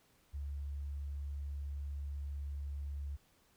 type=tone; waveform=sine; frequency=71 Hz; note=C#2; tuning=42 cents sharp; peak=-38 dBFS; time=0.33-3.17 s; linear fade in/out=20 ms; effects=pink hiss -70 dBFS RMS until 3.56 s